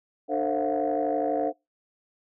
sine tone cluster, 298.9 / 450.2 / 529 / 674 / 726 Hz, D4 / A4 / C5 / E5 / F#5, +31 / +40 / +19 / +38 / -33 cents, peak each -29 dBFS, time 0.28-1.53 s, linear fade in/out 50 ms, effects noise-tail reverb RT60 0.2 s tail -24 dB re dry + tanh soft clip ceiling -16 dBFS

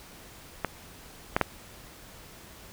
clicks, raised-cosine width 0.5 ms, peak -11 / -7 / -6 dBFS, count 3, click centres 0.647 / 1.365 / 1.413 s, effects pink hiss -49 dBFS RMS until 2.72 s

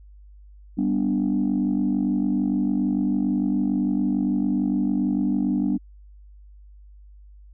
sine chord, G major, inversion none, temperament equal, 196 / 246.9 / 293.7 Hz, G3 / B3 / D4, 0 / 0 / 0 cents, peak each -23 dBFS, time 0.77-5.78 s, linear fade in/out 20 ms, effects tanh soft clip ceiling -14 dBFS + added 50 Hz sine -44 dBFS peak until 7.53 s

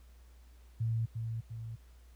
sine tone with echo, 113.5 Hz, A#2, 46 cents flat, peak -29 dBFS, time 0.8-1.06 s, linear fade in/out 10 ms, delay 350 ms, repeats 2, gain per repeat -5 dB, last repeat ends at 1.76 s, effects added 60 Hz sine -54 dBFS peak until 2.15 s + pink hiss -68 dBFS RMS until 2.15 s

